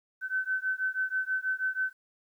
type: beating tone pair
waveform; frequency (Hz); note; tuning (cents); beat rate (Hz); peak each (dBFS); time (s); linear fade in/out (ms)
sine; 1522 / 1528.2; F#6 / G6; +48 / -44; 6.2; -31; 0.21-1.93; 50
effects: 11-bit